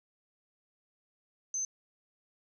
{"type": "tone", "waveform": "sine", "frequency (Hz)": 6190, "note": "G8", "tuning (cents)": -23, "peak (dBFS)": -31, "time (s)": [1.54, 1.65], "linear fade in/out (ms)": 2, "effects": []}